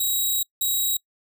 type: tone pair in turn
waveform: 5% pulse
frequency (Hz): 3833 / 3833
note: A#7 / A#7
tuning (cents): +47 / +47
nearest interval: unison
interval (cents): 0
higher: neither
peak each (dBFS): -13 / -13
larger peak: neither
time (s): 0-0.43 / 0.61-0.97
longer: first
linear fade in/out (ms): 5
effects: noise-tail reverb RT60 0.1 s tail -24 dB re dry